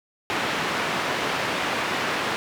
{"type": "band-pass noise", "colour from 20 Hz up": "white", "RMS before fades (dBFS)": -26, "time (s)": [0.3, 2.36], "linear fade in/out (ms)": 0, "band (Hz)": [140, 2100], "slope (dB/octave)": 12, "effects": []}